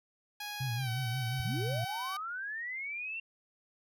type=tone with pitch glide; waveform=10% pulse; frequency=829 to 760.2 Hz; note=G#5 to F#5; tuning=-3 to +47 cents; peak=-30 dBFS; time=0.4-2.17 s; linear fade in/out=5 ms; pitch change=-150 cents; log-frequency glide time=0.76-0.89 s
type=tone with vibrato; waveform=sine; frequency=123.47 Hz; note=B2; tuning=in tune; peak=-32 dBFS; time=0.6-1.85 s; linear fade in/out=10 ms; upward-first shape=sine; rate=5.6 Hz; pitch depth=130 cents each way
type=linear sweep; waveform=sine; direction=up; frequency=55.4 to 2735 Hz; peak=-36 dBFS; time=1.39-3.2 s; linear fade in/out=5 ms
effects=none